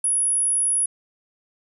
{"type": "tone", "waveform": "sine", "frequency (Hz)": 10310, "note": "E9", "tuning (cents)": -40, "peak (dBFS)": -18, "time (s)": [0.04, 0.86], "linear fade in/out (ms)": 5, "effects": []}